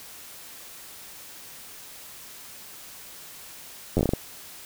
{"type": "slowing click train", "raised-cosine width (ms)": 2, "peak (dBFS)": -9, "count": 8, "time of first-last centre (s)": [3.97, 4.135], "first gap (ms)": 10, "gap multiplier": 1.28, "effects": ["white hiss -44 dBFS RMS until 4.65 s"]}